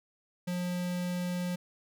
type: tone with notch filter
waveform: square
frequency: 178.4 Hz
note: F3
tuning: 37 cents sharp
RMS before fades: -33 dBFS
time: 0.47-1.56 s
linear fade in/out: 10 ms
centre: 1100 Hz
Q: 2
effects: none